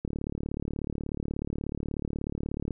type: click train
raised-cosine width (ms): 3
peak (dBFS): -19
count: 98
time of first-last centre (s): 0.05-2.708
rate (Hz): 36.5
effects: none